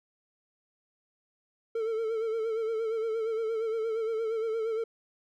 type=tone with vibrato; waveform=triangle; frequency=447.3 Hz; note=A4; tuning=28 cents sharp; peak=-26 dBFS; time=1.75-4.84 s; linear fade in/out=5 ms; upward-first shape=sine; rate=8.6 Hz; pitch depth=51 cents each way; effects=none